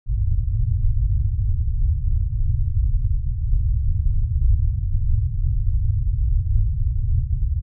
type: low-pass noise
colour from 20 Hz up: pink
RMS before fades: -19 dBFS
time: 0.06-7.62 s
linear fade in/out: 50 ms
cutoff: 120 Hz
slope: 48 dB/octave
effects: none